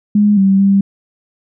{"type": "tone with pitch steps", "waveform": "sine", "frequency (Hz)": [207.3, 194, 197.1], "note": ["G#3", "G3", "G3"], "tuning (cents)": [-3, -18, 10], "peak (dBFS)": -7, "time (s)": [0.15, 0.81], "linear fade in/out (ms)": 5, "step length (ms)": 220, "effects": []}